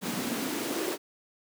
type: noise with high-pass filter sweep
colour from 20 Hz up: pink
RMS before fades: -32 dBFS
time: 0.01-0.98 s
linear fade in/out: 50 ms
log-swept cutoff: 200 to 370 Hz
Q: 4.5
effects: none